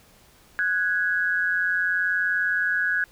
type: tone pair together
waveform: sine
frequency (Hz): 1479 / 1659.6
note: F#6 / G#6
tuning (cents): -1 / -2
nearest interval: major second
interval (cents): 199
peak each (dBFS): -24 / -23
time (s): 0.59-3.04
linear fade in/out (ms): 0
effects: pink hiss -55 dBFS RMS until 3.11 s